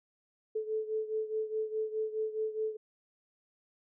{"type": "beating tone pair", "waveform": "sine", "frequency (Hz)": [434.3, 439.1], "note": ["A4", "A4"], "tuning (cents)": [-23, -4], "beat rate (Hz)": 4.8, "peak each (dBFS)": [-33, -37], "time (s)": [0.55, 2.77], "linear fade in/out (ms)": 10, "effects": []}